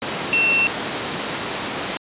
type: tone in noise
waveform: sine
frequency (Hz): 2700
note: E7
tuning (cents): +41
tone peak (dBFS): -15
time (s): 0.33-0.67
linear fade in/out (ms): 0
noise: pink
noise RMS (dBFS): -24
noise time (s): 0.02-1.97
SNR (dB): +6
effects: high-pass 200 Hz 12 dB/octave + resampled to 8000 Hz